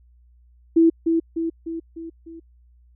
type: tone with echo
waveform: sine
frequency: 329.6 Hz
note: E4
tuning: in tune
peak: -11 dBFS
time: 0.76-0.9 s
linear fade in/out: 10 ms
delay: 300 ms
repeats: 5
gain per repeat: -5 dB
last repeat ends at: 2.4 s
effects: added 60 Hz sine -51 dBFS peak until 2.95 s

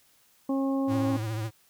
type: harmonic tone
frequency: 271 Hz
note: C#4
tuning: 39 cents flat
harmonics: 1 / 2 / 3 / 4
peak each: -25 / -33 / -39 / -40 dBFS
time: 0.49-1.17 s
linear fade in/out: 5 ms
type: tone with vibrato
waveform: square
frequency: 110 Hz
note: A2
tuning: in tune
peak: -30 dBFS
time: 0.87-1.51 s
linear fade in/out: 50 ms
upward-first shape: triangle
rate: 14 Hz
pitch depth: 71 cents each way
effects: white hiss -63 dBFS RMS until 1.69 s

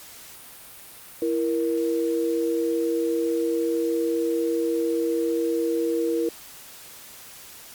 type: tone pair together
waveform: sine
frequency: 332.9 / 470.5 Hz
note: E4 / A#4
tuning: +17 / +16 cents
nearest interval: tritone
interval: 599 cents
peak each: -24 dBFS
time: 1.22-6.29 s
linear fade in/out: 2 ms
effects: white hiss -44 dBFS RMS until 7.74 s + Opus 48 kbps

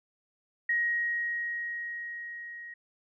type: tone with level ramp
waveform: sine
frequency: 1887 Hz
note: A#6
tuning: 21 cents sharp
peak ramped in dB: -24 to -41 dBFS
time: 0.69-2.74 s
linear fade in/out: 5 ms
effects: none

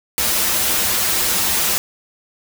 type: noise with comb filter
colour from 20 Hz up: white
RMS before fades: -18 dBFS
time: 0.18-1.78 s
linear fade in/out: 0 ms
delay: 7.2 ms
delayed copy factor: -0.75
effects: none

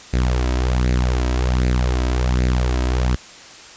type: tone with flanger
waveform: sawtooth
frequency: 62.2 Hz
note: B1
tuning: 13 cents sharp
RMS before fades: -18 dBFS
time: 0.13-3.16 s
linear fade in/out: 10 ms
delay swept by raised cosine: 0.45 to 3.15 ms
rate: 1.3 Hz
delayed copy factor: +0.6
effects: white hiss -40 dBFS RMS until 3.76 s + resampled to 16000 Hz

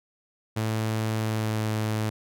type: tone with pitch glide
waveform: sawtooth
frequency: 110 to 108.61 Hz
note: A2 to A2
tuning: 0 to -22 cents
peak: -21 dBFS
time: 0.56-2.1 s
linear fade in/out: 10 ms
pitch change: -22 cents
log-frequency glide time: 1.17-1.73 s
effects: none

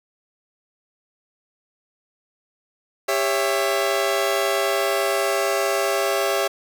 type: chord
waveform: sawtooth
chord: C# diminished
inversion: second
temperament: just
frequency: 399.1 / 554.4 / 665.2 Hz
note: G4 / C#5 / E5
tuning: +31 / 0 / +16 cents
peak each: -20 / -20 / -20 dBFS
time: 3.08-6.48 s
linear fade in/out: 10 ms
effects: none

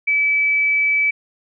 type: tone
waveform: sine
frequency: 2300 Hz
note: D7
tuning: 37 cents flat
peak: -14 dBFS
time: 0.07-1.11 s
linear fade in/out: 10 ms
effects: none

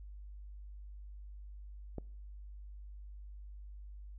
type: click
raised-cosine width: 2 ms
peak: -27 dBFS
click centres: 1.983 s
effects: noise-tail reverb RT60 0.6 s tail -25 dB re dry + added 50 Hz sine -46 dBFS peak until 4.18 s

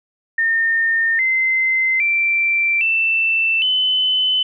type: tone with pitch steps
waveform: sine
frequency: 1821 / 2068 / 2348 / 2666 / 3027 Hz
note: A#6 / C7 / D7 / E7 / F#7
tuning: -41 / -21 / -1 / +19 / +39 cents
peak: -14 dBFS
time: 0.38-4.43 s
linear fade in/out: 5 ms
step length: 810 ms
effects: none

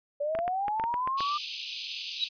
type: linear sweep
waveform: sine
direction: up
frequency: 567 to 1202 Hz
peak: -27 dBFS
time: 0.2-1.38 s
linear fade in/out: 10 ms
type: clicks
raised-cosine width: 0.5 ms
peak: -20 dBFS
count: 9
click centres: 0.351 / 0.389 / 0.479 / 0.682 / 0.798 / 0.839 / 0.941 / 1.075 / 1.206 s
type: high-pass noise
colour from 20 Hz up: pink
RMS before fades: -33 dBFS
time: 1.17-2.29 s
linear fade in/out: 20 ms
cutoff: 2500 Hz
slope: 96 dB/octave
type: tone with exponential growth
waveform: sine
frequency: 3890 Hz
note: B7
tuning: 27 cents flat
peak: -21 dBFS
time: 2.14-2.24 s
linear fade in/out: 2 ms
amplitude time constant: 21 ms
effects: resampled to 11025 Hz

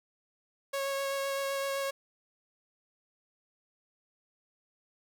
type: tone with vibrato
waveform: sawtooth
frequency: 550 Hz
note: C#5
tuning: 14 cents flat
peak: -27 dBFS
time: 0.73-1.91 s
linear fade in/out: 10 ms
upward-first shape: sine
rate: 7.8 Hz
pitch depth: 11 cents each way
effects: 11-bit

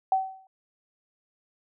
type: tone with exponential decay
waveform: sine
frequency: 763 Hz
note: G5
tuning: 47 cents flat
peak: -17 dBFS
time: 0.12-0.47 s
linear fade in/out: 2 ms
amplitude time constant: 75 ms
effects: none

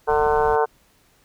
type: harmonic tone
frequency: 150 Hz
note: D3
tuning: 37 cents sharp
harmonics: 3 / 4 / 5 / 6 / 7 / 8 / 9 / 10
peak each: -19 / -29 / -23 / -23 / -27 / -33 / -34 / -30 dBFS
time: 0.07-0.66 s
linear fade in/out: 20 ms
type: noise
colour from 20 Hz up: brown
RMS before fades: -34 dBFS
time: 0.08-0.57 s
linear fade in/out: 20 ms
effects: pink hiss -59 dBFS RMS until 1.24 s

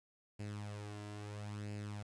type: tone with flanger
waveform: sawtooth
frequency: 103.83 Hz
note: G#2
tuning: in tune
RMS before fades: -45 dBFS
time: 0.39-2.03 s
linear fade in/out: 10 ms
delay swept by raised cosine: 0.41 to 3.01 ms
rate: 0.75 Hz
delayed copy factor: +0.6
effects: resampled to 22050 Hz + 11-bit

